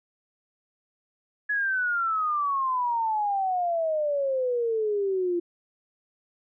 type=exponential sweep; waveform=sine; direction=down; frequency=1700 to 342.3 Hz; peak=-23 dBFS; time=1.49-5.4 s; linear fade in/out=10 ms; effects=none